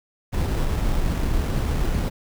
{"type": "noise with sample-and-hold", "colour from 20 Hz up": "brown", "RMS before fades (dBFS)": -22, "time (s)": [0.32, 2.1], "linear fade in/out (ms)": 20, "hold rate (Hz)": 4410, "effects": []}